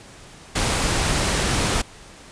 pink noise, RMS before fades -21 dBFS, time 0.55-1.82 s, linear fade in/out 10 ms, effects pink hiss -44 dBFS RMS until 2.31 s + resampled to 22050 Hz

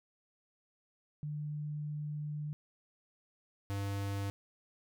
sine / square tone pair in turn, 149.3 / 99.65 Hz, D3 / G2, +29 / +29 cents, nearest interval perfect fifth, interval 700 cents, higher first, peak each -36 / -35 dBFS, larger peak second, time 1.23-2.53 / 3.7-4.3 s, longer first, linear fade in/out 0 ms, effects none

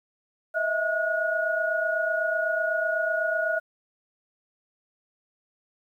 sine tone cluster, 633 / 661 / 1450 Hz, D#5 / E5 / F#6, +30 / +5 / -35 cents, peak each -28 / -29 / -26 dBFS, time 0.54-3.6 s, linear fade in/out 20 ms, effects 10-bit

